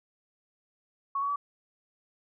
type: tone with pitch steps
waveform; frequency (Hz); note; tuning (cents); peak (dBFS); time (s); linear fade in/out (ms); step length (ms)
sine; 1107 / 1126.4 / 1146; C#6 / C#6 / D6; -3 / +27 / -43; -27; 1.15-1.36; 5; 70
effects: none